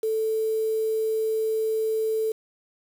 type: tone with quantisation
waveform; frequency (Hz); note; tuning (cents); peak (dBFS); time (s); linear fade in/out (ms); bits
sine; 440; A4; 0; -22; 0.03-2.32; 5; 7
effects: none